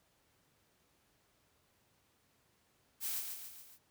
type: noise with echo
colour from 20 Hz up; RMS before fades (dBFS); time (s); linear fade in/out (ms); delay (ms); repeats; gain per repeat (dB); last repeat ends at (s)
blue; -38; 3-3.23; 50; 140; 4; -5; 3.79
effects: pink hiss -73 dBFS RMS until 3.9 s + high-pass 60 Hz 12 dB/octave